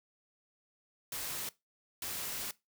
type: noise bursts at uneven times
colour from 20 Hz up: white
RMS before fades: -39 dBFS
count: 2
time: 1.12-1.49 / 2.02-2.51 s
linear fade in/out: 2 ms
effects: noise-tail reverb RT60 0.2 s tail -19 dB re dry